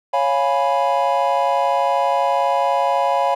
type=chord; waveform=triangle; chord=C# dominant seventh; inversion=none; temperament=equal; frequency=554.4 / 698.5 / 830.6 / 987.8 Hz; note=C#5 / E#5 / G#5 / B5; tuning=0 / 0 / 0 / 0 cents; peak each=-19 dBFS; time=0.13-3.35 s; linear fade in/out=10 ms; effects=none